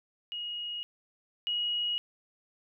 sine tone pair in turn, 2884 / 2898 Hz, F#7 / F#7, -45 / -37 cents, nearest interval unison, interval 8 cents, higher second, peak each -34 / -28 dBFS, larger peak second, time 0.32-0.83 / 1.47-1.98 s, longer neither, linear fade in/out 0 ms, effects none

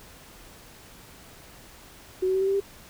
sine tone with pitch steps, 372 / 376.8 / 381.6 / 386.5 / 391.4 / 396.4 Hz, F#4 / F#4 / G4 / G4 / G4 / G4, +9 / +32 / -47 / -24 / -3 / +19 cents, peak -21 dBFS, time 2.22-2.604 s, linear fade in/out 10 ms, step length 64 ms, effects pink hiss -49 dBFS RMS until 2.89 s

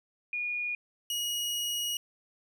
sine / sawtooth tone pair in turn, 2442 / 2895 Hz, D#7 / F#7, -33 / -38 cents, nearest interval minor third, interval 295 cents, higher second, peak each -30 / -27 dBFS, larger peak second, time 0.33-0.75 / 1.1-1.97 s, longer second, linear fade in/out 2 ms, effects none

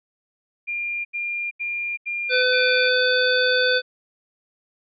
sine tone bursts, 2400 Hz, D7, 37 cents sharp, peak -24 dBFS, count 5, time 0.67-2.898 s, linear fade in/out 20 ms, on 380 ms, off 82 ms
harmonic tone, 504 Hz, B4, 35 cents sharp, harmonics 1 / 3 / 5 / 7 / 9, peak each -21 / -20 / -30 / -25 / -26 dBFS, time 2.29-3.82 s, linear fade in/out 50 ms
effects none

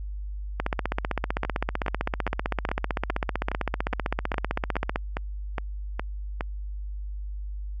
two click trains, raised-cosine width 0.5 ms, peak -13 / -10 dBFS, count 13 / 69, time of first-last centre 1.45-6.409 / 0.6-4.959 s, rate 2.42 / 15.6 Hz, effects added 50 Hz sine -31 dBFS peak until 7.8 s

